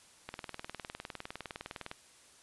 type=click train; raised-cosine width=0.3 ms; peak=-24 dBFS; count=33; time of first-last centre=0.29-1.914 s; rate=19.7 Hz; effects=white hiss -60 dBFS RMS until 2.42 s + resampled to 24000 Hz